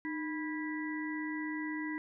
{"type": "harmonic tone with a mistuned harmonic", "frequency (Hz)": 326.9, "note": "E4", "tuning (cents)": -14, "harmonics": [1, 3, 5, 6], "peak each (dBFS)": [-36, -46, -48, -41], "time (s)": [0.05, 1.98], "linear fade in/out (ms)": 0, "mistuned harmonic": 1, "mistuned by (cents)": -110, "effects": []}